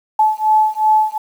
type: beating tone pair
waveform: sine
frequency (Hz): 862 / 864.7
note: A5 / A5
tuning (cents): -36 / -30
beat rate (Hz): 2.7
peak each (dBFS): -14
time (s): 0.19-1.18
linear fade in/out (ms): 5
effects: 7-bit